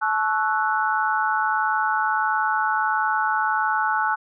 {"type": "chord", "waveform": "sine", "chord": "F# minor seventh", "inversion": "first", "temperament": "equal with one note detuned", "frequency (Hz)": [864.9, 1108.7, 1318.5, 1480], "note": ["A5", "C#6", "E6", "F#6"], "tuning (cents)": [-30, 0, 0, 0], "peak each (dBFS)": [-23, -28, -26, -24], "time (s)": [0.01, 4.16], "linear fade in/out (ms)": 20, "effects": []}